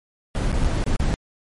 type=noise with dropouts; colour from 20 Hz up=brown; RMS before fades=-20 dBFS; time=0.35-1.14 s; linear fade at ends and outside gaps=0 ms; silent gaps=0.517-0.527 / 0.638-0.646 / 0.84-0.864 / 0.962-0.999 s; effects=MP3 48 kbps